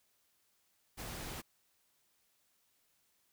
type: noise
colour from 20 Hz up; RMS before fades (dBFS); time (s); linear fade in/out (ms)
pink; -44; 0.97-1.42; 20
effects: white hiss -75 dBFS RMS until 3.32 s